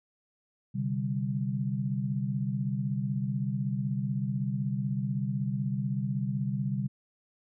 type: chord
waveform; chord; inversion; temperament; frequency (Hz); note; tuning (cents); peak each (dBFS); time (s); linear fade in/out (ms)
sine; C suspended second; none; equal; 130.81 / 146.83 / 196; C3 / D3 / G3; 0 / 0 / 0; -31 / -34 / -32; 0.74-6.88; 20
effects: none